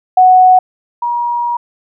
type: tone pair in turn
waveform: sine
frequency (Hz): 740 / 954.6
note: F#5 / A#5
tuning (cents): 0 / +41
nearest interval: major third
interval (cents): 441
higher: second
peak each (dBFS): -3 / -13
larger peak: first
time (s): 0.17-0.59 / 1.02-1.57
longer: second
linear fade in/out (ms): 5
effects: none